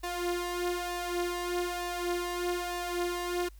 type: tone with flanger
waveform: sawtooth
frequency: 352.4 Hz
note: F4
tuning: 16 cents sharp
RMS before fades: -33 dBFS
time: 0.03-3.49 s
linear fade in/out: 10 ms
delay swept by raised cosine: 1.1 to 3.9 ms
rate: 1.1 Hz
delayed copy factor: +0.65
effects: added 50 Hz sine -48 dBFS peak until 3.59 s + white hiss -65 dBFS RMS until 3.59 s